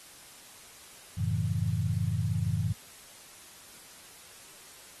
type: chord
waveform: sine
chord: F# minor seventh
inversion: none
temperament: equal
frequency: 92.5 / 110 / 138.59 / 164.81 Hz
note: F#2 / A2 / C#3 / E3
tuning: 0 / 0 / 0 / 0 cents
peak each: -32 / -30 / -34 / -33 dBFS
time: 1.17-2.73 s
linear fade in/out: 10 ms
effects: white hiss -51 dBFS RMS until 5 s + AAC 32 kbps